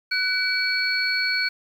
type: tone cluster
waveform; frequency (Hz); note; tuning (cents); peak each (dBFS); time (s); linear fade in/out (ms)
sine; 1494 / 2291 / 4384; F#6 / D7 / C#8; +16 / -44 / -20; -25; 0.11-1.49; 10
effects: 8-bit